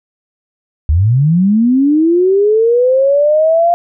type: linear sweep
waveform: sine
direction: up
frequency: 69.3 to 698.5 Hz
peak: -7 dBFS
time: 0.89-3.74 s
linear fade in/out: 0 ms
effects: none